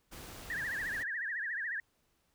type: noise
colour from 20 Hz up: pink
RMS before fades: -48 dBFS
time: 0.11-1.04 s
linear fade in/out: 20 ms
type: tone with vibrato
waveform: sine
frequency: 1760 Hz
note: A6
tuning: in tune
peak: -34 dBFS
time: 0.5-1.8 s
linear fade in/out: 2 ms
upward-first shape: triangle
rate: 14 Hz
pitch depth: 200 cents each way
effects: pink hiss -75 dBFS RMS until 2.34 s